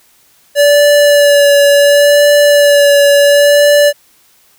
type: tone with vibrato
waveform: square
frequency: 576 Hz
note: D5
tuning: 34 cents flat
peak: -5 dBFS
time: 0.55-3.93 s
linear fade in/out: 50 ms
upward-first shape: sine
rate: 0.7 Hz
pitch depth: 19 cents each way
effects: white hiss -49 dBFS RMS until 4.58 s